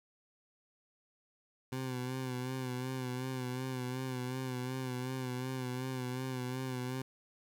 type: tone with vibrato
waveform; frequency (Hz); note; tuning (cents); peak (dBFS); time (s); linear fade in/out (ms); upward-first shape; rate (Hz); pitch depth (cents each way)
20% pulse; 128; C3; -38; -31; 1.72-7.02; 5; sine; 2.7; 43
effects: 10-bit